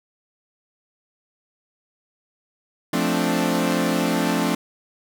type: chord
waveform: sawtooth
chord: D minor seventh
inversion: first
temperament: equal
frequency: 174.61 / 220 / 261.6 / 293.7 Hz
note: F3 / A3 / C4 / D4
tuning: 0 / 0 / 0 / 0 cents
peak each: -21 dBFS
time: 2.93-4.55 s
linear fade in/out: 5 ms
effects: none